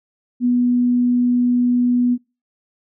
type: tone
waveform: sine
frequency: 245.1 Hz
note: B3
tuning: 13 cents flat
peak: -13 dBFS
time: 0.4-2.18 s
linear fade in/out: 50 ms
effects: noise-tail reverb RT60 0.3 s tail -23 dB re dry